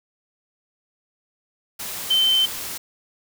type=tone in noise; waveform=sine; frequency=3088 Hz; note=G7; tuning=27 cents flat; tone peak=-15 dBFS; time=2.1-2.46 s; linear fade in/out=10 ms; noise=white; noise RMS=-31 dBFS; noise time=1.79-2.78 s; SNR=+13 dB; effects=none